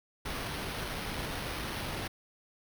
pink noise with sample-and-hold, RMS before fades -37 dBFS, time 0.25-2.08 s, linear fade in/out 10 ms, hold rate 7350 Hz, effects none

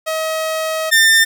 sawtooth tone pair in turn, 636 / 1798.9 Hz, D#5 / A6, +38 / +38 cents, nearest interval octave + tritone, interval 1800 cents, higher second, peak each -14 / -5 dBFS, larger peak second, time 0.06-0.91 / 0.91-1.25 s, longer first, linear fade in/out 20 ms, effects none

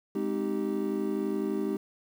triangle chord, Ab major seventh, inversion none, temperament just, 207.7 / 259.6 / 311.5 / 389.3 Hz, Ab3 / C4 / Eb4 / G4, 0 / -13 / +2 / -12 cents, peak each -31 / -34 / -31 / -30 dBFS, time 0.15-1.77 s, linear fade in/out 5 ms, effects 9-bit

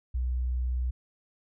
sine tone, 62.2 Hz, B1, 13 cents sharp, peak -26 dBFS, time 0.14-0.91 s, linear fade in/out 10 ms, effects none

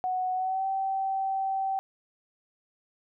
sine tone with pitch glide, 740 to 772.8 Hz, F#5 to G5, 0 to -25 cents, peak -26 dBFS, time 0.04-1.79 s, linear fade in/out 0 ms, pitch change +75 cents, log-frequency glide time 0.34-0.66 s, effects none

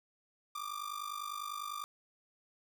45% pulse ring-modulated tone, 1188 Hz, D6, 20 cents sharp, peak -36 dBFS, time 0.55-1.84 s, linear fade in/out 0 ms, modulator 25 Hz, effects none

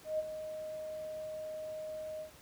sine tone with ADSR envelope, 622.3 Hz, D#5, in tune, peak -29 dBFS, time 0.04-2.31 s, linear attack 150 ms, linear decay 29 ms, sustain -10 dB, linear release 100 ms, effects pink hiss -57 dBFS RMS until 2.41 s + high-pass 60 Hz 12 dB/octave

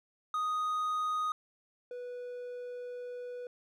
triangle tone pair in turn, 1244.5 / 491.5 Hz, D#6 / B4, 0 / -8 cents, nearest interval octave + major third, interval 1608 cents, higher first, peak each -28 / -37 dBFS, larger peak first, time 0.34-1.32 / 1.91-3.47 s, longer second, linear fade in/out 2 ms, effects none

